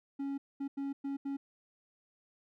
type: tone bursts at uneven times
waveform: triangle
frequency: 277.2 Hz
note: C#4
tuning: in tune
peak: -32 dBFS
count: 5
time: 0.19-0.38 / 0.6-0.68 / 0.77-0.93 / 1.04-1.17 / 1.25-1.37 s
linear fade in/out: 10 ms
effects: none